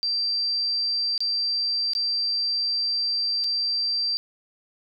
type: tone with dropouts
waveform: sine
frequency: 4699 Hz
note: D8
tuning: in tune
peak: -22 dBFS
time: 0.03-4.17 s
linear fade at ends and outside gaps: 0 ms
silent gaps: 1.178-1.205 / 1.934-1.951 / 3.439-3.443 s
effects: none